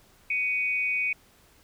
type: tone pair together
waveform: sine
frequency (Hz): 2250 / 2489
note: C#7 / D#7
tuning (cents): +25 / 0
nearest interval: major second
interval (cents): 175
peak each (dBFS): -27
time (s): 0.3-1.13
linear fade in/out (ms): 5
effects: pink hiss -59 dBFS RMS until 1.63 s